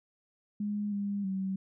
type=tone with pitch steps; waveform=sine; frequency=207 / 201.7 / 191.3 Hz; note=G#3 / G3 / G3; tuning=-5 / +50 / -42 cents; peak=-30 dBFS; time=0.6-1.56 s; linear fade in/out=5 ms; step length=320 ms; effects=none